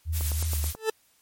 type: tone with vibrato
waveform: sine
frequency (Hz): 78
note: D#2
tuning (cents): +5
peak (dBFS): -25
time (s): 0.05-0.73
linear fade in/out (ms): 50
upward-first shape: sine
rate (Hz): 3.1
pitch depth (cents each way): 64
type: noise with tremolo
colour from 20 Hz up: blue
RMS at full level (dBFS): -31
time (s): 0.12-0.76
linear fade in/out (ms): 50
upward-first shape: sine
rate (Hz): 7.7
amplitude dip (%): 35
type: click train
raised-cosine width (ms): 1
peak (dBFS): -24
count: 6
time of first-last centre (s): 0.21-0.75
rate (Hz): 9.26
type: tone with exponential growth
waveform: 40% pulse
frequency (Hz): 440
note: A4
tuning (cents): 0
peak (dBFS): -19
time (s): 0.76-0.9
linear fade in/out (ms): 5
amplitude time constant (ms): 29
effects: white hiss -64 dBFS RMS until 1.21 s + MP3 64 kbps